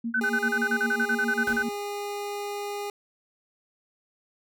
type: tone with tremolo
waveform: sine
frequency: 231.8 Hz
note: A#3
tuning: 10 cents flat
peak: -26 dBFS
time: 0.04-1.69 s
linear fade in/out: 5 ms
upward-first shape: sine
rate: 7.5 Hz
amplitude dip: 90%
type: tone bursts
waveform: sine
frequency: 1514 Hz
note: F#6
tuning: 39 cents sharp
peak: -22 dBFS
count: 16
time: 0.14-1.625 s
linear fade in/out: 5 ms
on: 60 ms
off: 35 ms
type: tone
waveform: 25% pulse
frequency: 408.5 Hz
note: G#4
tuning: 29 cents flat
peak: -27 dBFS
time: 0.21-2.9 s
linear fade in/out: 2 ms
type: noise with exponential decay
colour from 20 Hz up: pink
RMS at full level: -37 dBFS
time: 1.47-1.86 s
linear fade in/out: 2 ms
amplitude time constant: 83 ms
effects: none